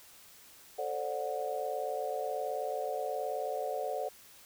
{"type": "chord", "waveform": "sine", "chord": "D dominant seventh", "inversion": "second", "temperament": "just", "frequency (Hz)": [440.5, 528.6, 587.3, 734.2], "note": ["A4", "C5", "D5", "F#5"], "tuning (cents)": [2, 18, 0, -14], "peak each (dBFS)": [-39, -38, -38, -37], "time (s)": [0.78, 4.09], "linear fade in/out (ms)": 10, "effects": ["white hiss -56 dBFS RMS until 4.45 s"]}